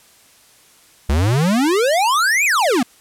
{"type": "exponential two-way sweep", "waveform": "square", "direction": "up then down", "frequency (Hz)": [65.41, 2563, 222.7], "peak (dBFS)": -14, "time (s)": [1.09, 2.83], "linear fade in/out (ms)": 5, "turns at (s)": 2.45, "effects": ["white hiss -50 dBFS RMS until 3 s", "low-pass 12000 Hz 12 dB/octave"]}